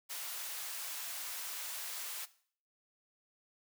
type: high-pass noise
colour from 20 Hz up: white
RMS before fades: -42 dBFS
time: 0.09-2.26 s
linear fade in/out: 20 ms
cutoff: 740 Hz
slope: 12 dB/octave
effects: noise-tail reverb RT60 0.5 s tail -17 dB re dry